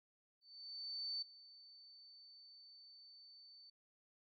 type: tone with ADSR envelope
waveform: sine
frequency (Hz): 4533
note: C#8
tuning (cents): +38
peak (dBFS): -39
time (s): 0.41-3.7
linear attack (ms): 810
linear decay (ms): 8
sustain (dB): -19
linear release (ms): 5
effects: none